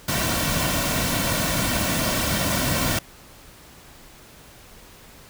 pink noise with comb filter, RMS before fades -23 dBFS, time 0.08-2.99 s, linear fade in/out 5 ms, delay 2.4 ms, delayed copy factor -0.6, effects pink hiss -47 dBFS RMS until 5.29 s

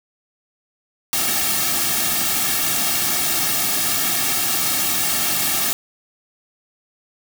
white noise with comb filter, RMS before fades -20 dBFS, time 1.13-5.73 s, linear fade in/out 0 ms, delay 2 ms, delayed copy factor -0.8, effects none

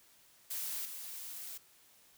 blue noise with level steps, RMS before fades -39 / -45 dBFS, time 0.5-1.58 s, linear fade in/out 10 ms, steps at 0.85 s, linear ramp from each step 5 ms, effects white hiss -64 dBFS RMS until 2.17 s

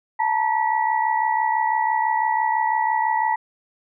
sine tone cluster, 879 / 945 / 1943 Hz, A5 / A#5 / B6, -2 / +23 / -29 cents, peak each -20 / -23 / -27 dBFS, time 0.19-3.36 s, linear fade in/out 10 ms, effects none

